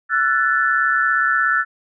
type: tone cluster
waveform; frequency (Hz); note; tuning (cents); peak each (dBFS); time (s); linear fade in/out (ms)
sine; 1342 / 1479 / 1751; E6 / F#6 / A6; +31 / -1 / -9; -19; 0.09-1.65; 50
effects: none